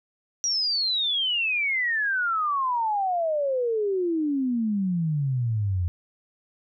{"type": "exponential sweep", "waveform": "sine", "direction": "down", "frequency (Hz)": [5790, 85.1], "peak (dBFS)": -22, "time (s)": [0.44, 5.88], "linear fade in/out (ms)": 0, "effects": []}